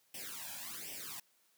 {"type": "noise with flanger", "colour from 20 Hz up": "white", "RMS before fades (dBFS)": -45, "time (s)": [0.14, 1.2], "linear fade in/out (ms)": 5, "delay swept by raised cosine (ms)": [0.36, 1.26], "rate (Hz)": 1.3, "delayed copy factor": 0.9, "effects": ["white hiss -72 dBFS RMS until 1.57 s", "high-pass 150 Hz 12 dB/octave"]}